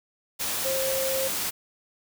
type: tone in noise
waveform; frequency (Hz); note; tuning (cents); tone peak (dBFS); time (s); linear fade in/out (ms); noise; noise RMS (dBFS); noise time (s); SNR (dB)
sine; 532; C5; +29; -26; 0.64-1.29; 20; white; -29; 0.39-1.51; 0
effects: none